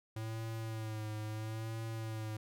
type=tone with vibrato; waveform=square; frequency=110 Hz; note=A2; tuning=in tune; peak=-39 dBFS; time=0.16-2.37 s; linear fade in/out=5 ms; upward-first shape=sine; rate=0.75 Hz; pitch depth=42 cents each way; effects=none